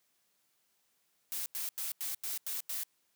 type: noise bursts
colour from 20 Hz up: blue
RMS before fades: -37 dBFS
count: 7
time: 1.32-2.834 s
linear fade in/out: 0 ms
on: 140 ms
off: 89 ms
effects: white hiss -75 dBFS RMS until 3.15 s + high-pass 100 Hz 12 dB/octave